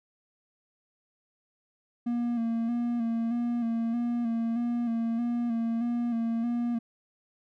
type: tone with vibrato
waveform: triangle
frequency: 233.9 Hz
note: A#3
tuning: 6 cents sharp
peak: -24 dBFS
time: 2.06-6.79 s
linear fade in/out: 10 ms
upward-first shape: square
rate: 1.6 Hz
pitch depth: 33 cents each way
effects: none